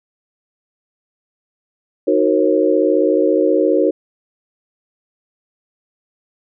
sine chord, D# minor seventh, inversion none, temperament equal with one note detuned, 311.1 / 370 / 466.2 / 540.8 Hz, D#4 / F#4 / A#4 / C#5, 0 / 0 / 0 / -43 cents, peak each -17 dBFS, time 2.07-3.91 s, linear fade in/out 10 ms, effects none

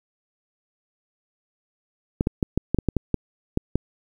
clicks, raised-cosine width 3 ms, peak -7 dBFS, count 11, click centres 2.209 / 2.271 / 2.428 / 2.576 / 2.746 / 2.787 / 2.887 / 2.967 / 3.143 / 3.574 / 3.756 s, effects 8-bit

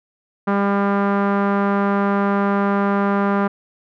sawtooth tone with low-pass filter, 200 Hz, G3, 35 cents sharp, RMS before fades -18 dBFS, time 0.47-3.48 s, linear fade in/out 10 ms, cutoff 1300 Hz, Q 2.2, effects none

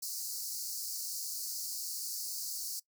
pink high-pass noise, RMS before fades -39 dBFS, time 0.02-2.8 s, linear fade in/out 10 ms, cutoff 4400 Hz, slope 96 dB/octave, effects noise-tail reverb RT60 0.1 s tail -21 dB re dry

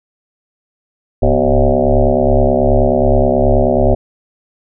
sine tone with frequency modulation, 313.6 Hz, D#4, 14 cents sharp, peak -8 dBFS, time 1.22-3.95 s, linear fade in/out 10 ms, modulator 69.4 Hz, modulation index 5.3, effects none

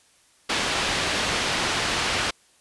white low-pass noise, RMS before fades -25 dBFS, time 0.49-2.31 s, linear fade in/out 10 ms, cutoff 3700 Hz, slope 12 dB/octave, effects white hiss -59 dBFS RMS until 2.6 s + resampled to 24000 Hz

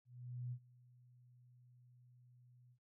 sine tone with ADSR envelope, 123.3 Hz, B2, 2 cents flat, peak -40 dBFS, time 0.05-2.79 s, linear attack 470 ms, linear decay 68 ms, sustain -23 dB, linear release 78 ms, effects none

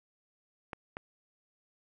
clicks, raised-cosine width 0.5 ms, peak -23 dBFS, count 2, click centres 0.732 / 0.969 s, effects none

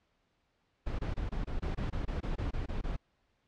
brown noise bursts, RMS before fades -34 dBFS, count 14, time 0.86-2.966 s, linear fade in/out 10 ms, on 130 ms, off 22 ms, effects pink hiss -75 dBFS RMS until 3.47 s + low-pass 4000 Hz 12 dB/octave

